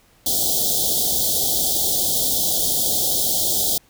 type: band-stop noise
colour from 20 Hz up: white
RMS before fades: -20 dBFS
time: 0.26-3.78 s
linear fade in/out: 5 ms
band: 810 to 3200 Hz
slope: 96 dB/octave
effects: pink hiss -56 dBFS RMS until 3.89 s